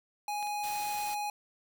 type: tone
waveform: square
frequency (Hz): 830.6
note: G#5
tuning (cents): 0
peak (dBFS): -33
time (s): 0.28-1.3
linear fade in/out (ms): 2
type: clicks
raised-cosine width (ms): 0.2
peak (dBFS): -30 / -34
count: 2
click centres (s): 0.427 / 0.471
type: noise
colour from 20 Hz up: white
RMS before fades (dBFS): -43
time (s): 0.63-1.15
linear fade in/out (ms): 10
effects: none